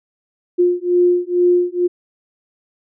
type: beating tone pair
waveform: sine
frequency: 353.7 / 355.9 Hz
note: F4 / F4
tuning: +22 / +33 cents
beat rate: 2.2 Hz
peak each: -15 dBFS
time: 0.58-1.88 s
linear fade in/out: 20 ms
effects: none